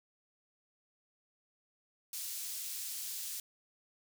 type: high-pass noise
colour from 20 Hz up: pink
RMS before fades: -41 dBFS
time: 2.13-3.4 s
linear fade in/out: 2 ms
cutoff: 5700 Hz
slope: 12 dB/octave
effects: none